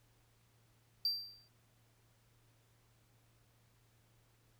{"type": "tone with exponential decay", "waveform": "triangle", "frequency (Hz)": 4699, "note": "D8", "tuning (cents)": 0, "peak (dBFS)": -28, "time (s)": [1.05, 1.48], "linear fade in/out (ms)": 2, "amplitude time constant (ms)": 93, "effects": ["added 115 Hz sine -70 dBFS peak until 4.59 s", "pink hiss -73 dBFS RMS until 4.59 s"]}